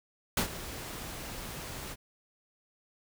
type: noise with ADSR envelope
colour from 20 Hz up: pink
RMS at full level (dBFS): -26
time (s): 0.37-1.96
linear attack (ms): 3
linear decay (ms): 97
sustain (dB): -15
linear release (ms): 39
effects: none